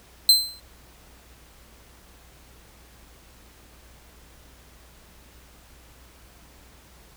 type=tone with exponential decay; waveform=40% pulse; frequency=4100 Hz; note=C8; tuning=36 cents flat; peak=-8 dBFS; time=0.29-0.6 s; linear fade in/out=1 ms; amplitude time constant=67 ms; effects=added 60 Hz sine -53 dBFS peak until 7.16 s + pink hiss -53 dBFS RMS until 7.16 s